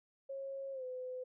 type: tone with pitch glide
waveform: sine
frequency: 544 to 507.6 Hz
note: C#5 to B4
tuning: -33 to +47 cents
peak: -40 dBFS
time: 0.29-1.24 s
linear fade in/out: 10 ms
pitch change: -120 cents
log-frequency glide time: 0.72-0.84 s
effects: none